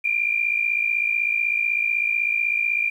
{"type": "tone pair together", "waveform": "sine", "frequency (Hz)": [2349, 2405], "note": ["D7", "D7"], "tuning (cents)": [0, 41], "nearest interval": "unison", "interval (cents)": 41, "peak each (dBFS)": [-24, -21], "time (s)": [0.04, 2.9], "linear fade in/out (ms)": 10, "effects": ["9-bit"]}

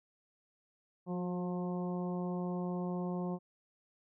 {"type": "harmonic tone with a mistuned harmonic", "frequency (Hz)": 178.4, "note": "F3", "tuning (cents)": 37, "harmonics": [1, 2, 3, 4, 5, 6], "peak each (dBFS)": [-35, -41, -45, -47, -49, -51], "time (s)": [1.06, 3.39], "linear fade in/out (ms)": 50, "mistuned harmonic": 2, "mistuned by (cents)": 21, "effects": []}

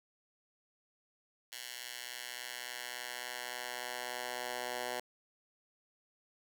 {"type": "tone with high-pass filter sweep", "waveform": "10% pulse", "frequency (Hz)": 123.47, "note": "B2", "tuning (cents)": 0, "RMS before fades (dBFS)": -42, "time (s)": [1.52, 5], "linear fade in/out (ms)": 5, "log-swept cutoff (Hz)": [2700, 620], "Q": 0.78, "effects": []}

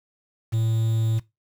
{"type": "tone with quantisation", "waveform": "triangle", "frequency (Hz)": 112.3, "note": "A2", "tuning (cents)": 36, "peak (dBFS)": -18, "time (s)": [0.52, 1.2], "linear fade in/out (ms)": 20, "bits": 7, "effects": ["noise-tail reverb RT60 0.2 s tail -18 dB re dry"]}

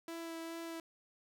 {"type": "tone with vibrato", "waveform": "sawtooth", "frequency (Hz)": 330.6, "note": "E4", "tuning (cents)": 5, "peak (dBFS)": -38, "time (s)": [0.08, 0.8], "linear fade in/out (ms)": 2, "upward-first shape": "sine", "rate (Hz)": 2.4, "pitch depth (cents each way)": 12, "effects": []}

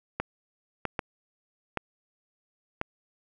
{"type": "clicks", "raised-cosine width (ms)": 0.5, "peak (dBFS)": -13, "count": 5, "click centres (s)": [0.2, 0.853, 0.992, 1.773, 2.814], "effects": []}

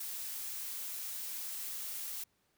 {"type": "noise", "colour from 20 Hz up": "blue", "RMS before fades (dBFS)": -41, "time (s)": [0, 2.24], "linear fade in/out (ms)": 5, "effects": ["pink hiss -75 dBFS RMS until 2.57 s", "high-pass 60 Hz 12 dB/octave"]}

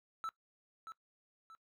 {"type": "tone with echo", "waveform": "triangle", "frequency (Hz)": 1318.5, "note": "E6", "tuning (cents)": 0, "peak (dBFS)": -35, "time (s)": [0.24, 0.29], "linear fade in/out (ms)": 0, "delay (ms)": 630, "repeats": 2, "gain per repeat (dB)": -8, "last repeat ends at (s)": 1.55, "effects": ["noise-tail reverb RT60 0.1 s tail -19 dB re dry"]}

